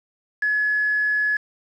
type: tone with quantisation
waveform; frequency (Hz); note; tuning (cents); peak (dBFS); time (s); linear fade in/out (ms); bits
sine; 1699; G#6; +39; -18; 0.42-1.37; 5; 5
effects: low-pass 3000 Hz 12 dB/octave